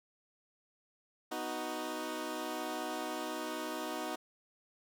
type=chord; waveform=15% pulse; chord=B major; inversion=none; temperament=equal; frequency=246.9 / 311.1 / 370 Hz; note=B3 / D#4 / F#4; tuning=0 / 0 / 0 cents; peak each=-37 / -33 / -36 dBFS; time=1.31-4.16 s; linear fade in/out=10 ms; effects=none